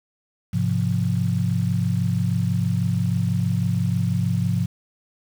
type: chord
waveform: sine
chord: F minor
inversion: first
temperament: just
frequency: 104.77 / 130.96 / 174.61 Hz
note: Ab2 / C3 / F3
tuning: +16 / +2 / 0 cents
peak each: -23 / -24 / -23 dBFS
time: 0.53-4.66 s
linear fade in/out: 10 ms
effects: 7-bit